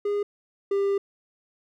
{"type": "tone pair in turn", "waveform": "triangle", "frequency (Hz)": [409.4, 397.5], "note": ["G#4", "G4"], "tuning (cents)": [-25, 24], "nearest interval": "minor second", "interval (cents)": 51, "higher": "first", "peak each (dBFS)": [-21, -19], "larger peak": "second", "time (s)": [[0.05, 0.23], [0.71, 0.98]], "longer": "second", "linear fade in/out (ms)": 5, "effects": []}